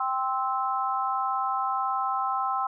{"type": "harmonic tone", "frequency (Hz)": 261.6, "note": "C4", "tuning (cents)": 0, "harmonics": [3, 4, 5], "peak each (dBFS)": [-29, -29, -29], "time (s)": [0, 2.67], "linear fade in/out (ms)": 5, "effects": []}